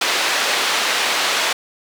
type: band-pass noise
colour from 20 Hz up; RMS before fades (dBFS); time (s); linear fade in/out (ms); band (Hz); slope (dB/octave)
white; -19; 0.01-1.53; 5; 450 to 3900; 12
effects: none